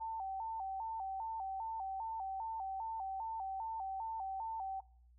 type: tone with vibrato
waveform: sine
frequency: 830.6 Hz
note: G#5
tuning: in tune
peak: -38 dBFS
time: 0-4.81 s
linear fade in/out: 20 ms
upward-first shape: square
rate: 2.5 Hz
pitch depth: 130 cents each way
effects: noise-tail reverb RT60 0.6 s tail -24 dB re dry + added 60 Hz sine -61 dBFS peak until 5.18 s